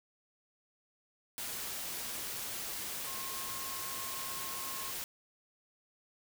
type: tone in noise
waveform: sine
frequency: 1073 Hz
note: C6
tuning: 43 cents sharp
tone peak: -46 dBFS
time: 3.07-4.91 s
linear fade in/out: 0 ms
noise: white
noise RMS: -40 dBFS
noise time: 1.38-5.04 s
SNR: -9 dB
effects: none